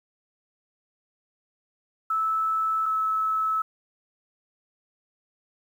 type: tone pair in turn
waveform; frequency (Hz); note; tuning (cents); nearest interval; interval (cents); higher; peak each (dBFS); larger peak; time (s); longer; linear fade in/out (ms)
sine; 1309 / 1300.7; E6 / E6; -13 / -24; unison; 11; first; -22; neither; 2.1-2.86 / 2.86-3.62; neither; 5
effects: 9-bit